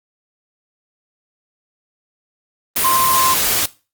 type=tone in noise; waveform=sine; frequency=1046.5 Hz; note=C6; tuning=in tune; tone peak=-14 dBFS; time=2.84-3.34 s; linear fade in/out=5 ms; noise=white; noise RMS=-17 dBFS; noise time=2.76-3.66 s; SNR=0 dB; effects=noise-tail reverb RT60 0.3 s tail -19 dB re dry + Opus 24 kbps